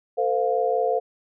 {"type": "tone cluster", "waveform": "sine", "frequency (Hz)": [449.9, 515, 702], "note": ["A4", "C5", "F5"], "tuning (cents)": [39, -28, 9], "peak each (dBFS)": -24, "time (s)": [0.17, 1], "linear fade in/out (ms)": 20, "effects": []}